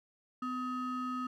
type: ring-modulated tone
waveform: triangle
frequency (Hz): 758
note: F#5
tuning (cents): +42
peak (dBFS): -29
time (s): 0.42-1.27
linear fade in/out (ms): 5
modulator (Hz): 505
effects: none